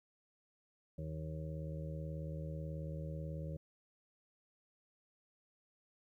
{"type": "harmonic tone", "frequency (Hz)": 78.3, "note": "D#2", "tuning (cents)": 11, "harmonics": [1, 2, 4, 5, 6, 7], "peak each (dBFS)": [-45, -42, -54, -58, -55, -50], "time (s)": [0.98, 3.57], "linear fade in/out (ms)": 5, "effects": ["13-bit"]}